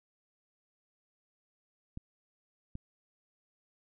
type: clicks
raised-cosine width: 5 ms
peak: -28 dBFS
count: 2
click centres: 1.974 / 2.754 s
effects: none